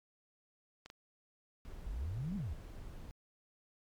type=clicks; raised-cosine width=0.2 ms; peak=-32 dBFS; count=2; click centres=0.86 / 0.901 s
type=noise; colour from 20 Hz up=brown; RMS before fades=-48 dBFS; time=1.65-3.11 s; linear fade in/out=0 ms
type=exponential two-way sweep; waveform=sine; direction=up then down; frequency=40.92 to 213.5 to 62.3 Hz; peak=-36 dBFS; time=1.86-2.54 s; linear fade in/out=10 ms; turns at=2.36 s
effects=MP3 96 kbps